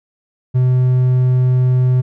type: tone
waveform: triangle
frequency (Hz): 127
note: B2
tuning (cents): +49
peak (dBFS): -8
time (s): 0.54-2.02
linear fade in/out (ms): 20
effects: none